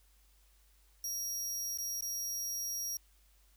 sawtooth tone with dropouts, 5660 Hz, F8, 22 cents sharp, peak -33 dBFS, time 1.04-2.97 s, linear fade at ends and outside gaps 2 ms, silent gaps 1.775-1.785 / 2.009-2.023 s, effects added 50 Hz sine -64 dBFS peak until 3.56 s + white hiss -70 dBFS RMS until 3.56 s

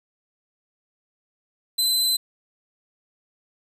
sawtooth tone, 4043 Hz, B7, 40 cents sharp, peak -16 dBFS, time 1.78-2.17 s, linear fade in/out 10 ms, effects resampled to 32000 Hz + 9-bit

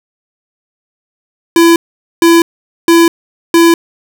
square tone bursts, 335.6 Hz, E4, 31 cents sharp, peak -4 dBFS, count 4, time 1.56-3.74 s, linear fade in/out 2 ms, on 200 ms, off 460 ms, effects none

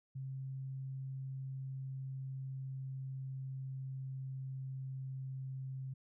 sine tone with pitch glide, 133.4 to 132.4 Hz, C3 to C3, +34 to +21 cents, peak -40 dBFS, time 0.15-5.94 s, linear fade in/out 10 ms, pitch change -13 cents, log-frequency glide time 1.46-5.71 s, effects none

